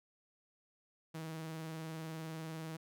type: tone with vibrato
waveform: sawtooth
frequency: 160.1 Hz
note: D#3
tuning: 50 cents sharp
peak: -38 dBFS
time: 1.14-2.77 s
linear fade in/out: 10 ms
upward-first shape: square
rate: 20 Hz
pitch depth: 32 cents each way
effects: none